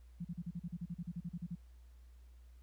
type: tone bursts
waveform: sine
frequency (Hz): 172.7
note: F3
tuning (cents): -19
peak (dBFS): -38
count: 16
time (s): 0.2-1.554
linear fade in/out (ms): 10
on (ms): 49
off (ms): 38
effects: added 60 Hz sine -55 dBFS peak until 2.62 s + pink hiss -75 dBFS RMS until 2.62 s